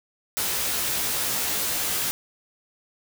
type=noise with comb filter; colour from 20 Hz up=white; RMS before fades=-26 dBFS; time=0.37-2.11 s; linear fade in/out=0 ms; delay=16 ms; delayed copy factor=+1; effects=none